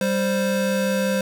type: tone pair together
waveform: square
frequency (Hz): 196 / 522.8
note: G3 / C5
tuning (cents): 0 / -1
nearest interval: octave + perfect fourth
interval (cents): 1699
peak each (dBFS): -23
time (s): 0.01-1.21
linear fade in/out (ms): 2
effects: none